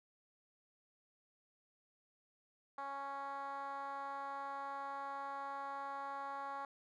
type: tone with band-pass filter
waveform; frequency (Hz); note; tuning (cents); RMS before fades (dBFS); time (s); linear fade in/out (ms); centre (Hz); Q
10% pulse; 277.2; C#4; 0; -44; 2.78-6.65; 2; 970; 3.1
effects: none